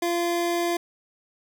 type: tone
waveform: 25% pulse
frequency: 344.4 Hz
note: F4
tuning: 24 cents flat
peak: -19 dBFS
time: 0.02-0.77 s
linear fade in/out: 5 ms
effects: none